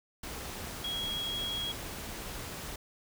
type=tone in noise; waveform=sine; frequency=3302 Hz; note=G#7; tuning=11 cents flat; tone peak=-33 dBFS; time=0.84-1.72 s; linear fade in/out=5 ms; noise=pink; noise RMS=-41 dBFS; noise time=0.23-2.76 s; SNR=+5 dB; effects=none